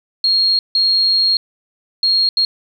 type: tone bursts at uneven times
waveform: sine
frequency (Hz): 4262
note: C8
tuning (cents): +31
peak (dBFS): -11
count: 4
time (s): 0.24-0.59 / 0.75-1.37 / 2.03-2.29 / 2.37-2.45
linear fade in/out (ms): 2
effects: 8-bit